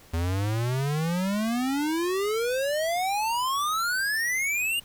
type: exponential sweep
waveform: square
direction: up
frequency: 80.9 to 2876 Hz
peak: -25 dBFS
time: 0.13-4.8 s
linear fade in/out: 10 ms
effects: pink hiss -53 dBFS RMS until 4.84 s